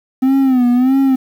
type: tone with vibrato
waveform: triangle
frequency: 256.8 Hz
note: C4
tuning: 32 cents flat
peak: -7 dBFS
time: 0.22-1.16 s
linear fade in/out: 10 ms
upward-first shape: sine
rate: 1.6 Hz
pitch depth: 100 cents each way
effects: 7-bit